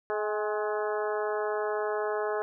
harmonic tone with a mistuned harmonic, 212 Hz, G#3, 36 cents sharp, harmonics 2 / 3 / 4 / 5 / 6 / 7 / 8, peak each -30 / -34 / -36 / -38 / -40 / -41 / -42 dBFS, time 0.1-2.42 s, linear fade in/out 0 ms, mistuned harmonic 4, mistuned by -35 cents, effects none

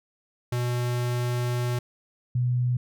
square / sine tone pair in turn, 122.2 / 123.69 Hz, B2 / B2, -18 / +3 cents, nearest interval unison, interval 21 cents, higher second, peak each -25 / -21 dBFS, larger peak second, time 0.52-1.79 / 2.35-2.77 s, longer first, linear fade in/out 5 ms, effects none

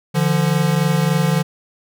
square tone pair together, 148.3 / 171.8 Hz, D3 / F3, +17 / -28 cents, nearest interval minor third, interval 255 cents, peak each -18 dBFS, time 0.14-1.43 s, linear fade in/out 20 ms, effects none

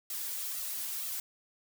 blue noise with flanger, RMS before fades -37 dBFS, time 0.1-1.2 s, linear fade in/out 2 ms, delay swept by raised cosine 1.5 to 4.1 ms, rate 2.1 Hz, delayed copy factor +0.9, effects none

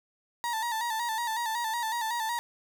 35% pulse tone with vibrato, 916 Hz, A#5, 31 cents flat, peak -27 dBFS, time 0.44-2.39 s, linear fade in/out 0 ms, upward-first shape square, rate 5.4 Hz, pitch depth 63 cents each way, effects 11-bit

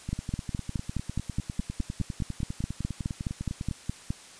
two click trains, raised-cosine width 5 ms, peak -20 / -16 dBFS, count 37 / 20, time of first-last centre 0.09-3.712 / 0.13-4.105 s, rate 9.94 / 4.78 Hz, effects white hiss -49 dBFS RMS until 4.39 s + resampled to 22050 Hz

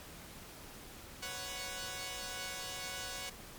5% pulse chord, B suspended second, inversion none, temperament equal, 493.9 / 554.4 / 740 Hz, B4 / C#5 / F#5, 0 / 0 / 0 cents, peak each -36 / -33 / -32 dBFS, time 1.22-3.3 s, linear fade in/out 10 ms, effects pink hiss -51 dBFS RMS until 3.58 s + MP3 96 kbps

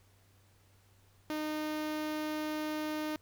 sawtooth tone with notch filter, 306.7 Hz, D#4, 25 cents flat, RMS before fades -36 dBFS, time 1.3-3.16 s, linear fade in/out 0 ms, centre 8200 Hz, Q 1.4, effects added 97 Hz sine -64 dBFS peak until 3.21 s + pink hiss -68 dBFS RMS until 3.21 s

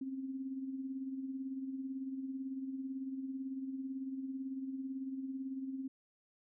sine tone with tremolo, 266.1 Hz, C4, 29 cents sharp, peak -36 dBFS, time 0.01-5.88 s, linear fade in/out 5 ms, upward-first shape sine, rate 18 Hz, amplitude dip 50%, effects none

